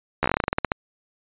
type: slowing click train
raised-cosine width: 0.5 ms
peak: -5 dBFS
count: 15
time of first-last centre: 0.23-0.719 s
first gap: 13 ms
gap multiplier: 1.14
effects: resampled to 8000 Hz